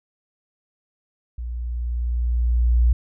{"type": "tone with level ramp", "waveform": "sine", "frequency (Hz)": 59.6, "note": "A#1", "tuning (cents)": 39, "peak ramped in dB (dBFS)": [-27, -12], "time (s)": [1.38, 2.93], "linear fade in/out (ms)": 5, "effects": []}